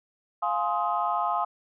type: chord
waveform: sine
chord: F minor seventh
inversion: none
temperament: just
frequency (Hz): 698.5 / 838.1 / 1047.7 / 1257.2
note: F5 / Ab5 / C6 / Eb6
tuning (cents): 0 / +16 / +2 / +18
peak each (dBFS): -29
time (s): 0.42-1.45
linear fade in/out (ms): 10
effects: tanh soft clip ceiling -13 dBFS